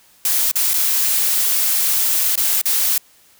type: noise with dropouts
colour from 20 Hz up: blue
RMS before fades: -17 dBFS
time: 0.25-2.98 s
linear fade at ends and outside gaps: 2 ms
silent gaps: 0.514-0.556 / 0.735-0.74 / 2.356-2.376 / 2.615-2.656 s
effects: white hiss -52 dBFS RMS until 3.39 s